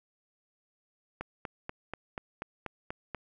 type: click train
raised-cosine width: 0.5 ms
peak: -21 dBFS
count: 9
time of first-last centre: 1.21-3.147 s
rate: 4.13 Hz
effects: none